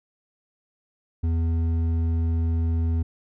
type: tone with hard clipping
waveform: sine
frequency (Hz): 82.5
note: E2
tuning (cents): +2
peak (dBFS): -22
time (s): 1.23-3.03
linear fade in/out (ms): 10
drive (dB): 7
effects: none